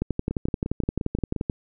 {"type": "two click trains", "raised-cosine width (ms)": 3, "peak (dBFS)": [-11, -15], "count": [18, 7], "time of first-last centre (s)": [[0.02, 1.498], [0.31, 1.363]], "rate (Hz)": [11.5, 5.7], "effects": []}